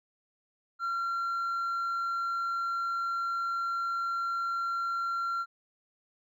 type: tone with hard clipping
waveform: triangle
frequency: 1371 Hz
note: F6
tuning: 32 cents flat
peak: -28 dBFS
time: 0.79-5.46 s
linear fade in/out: 50 ms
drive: 1 dB
effects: none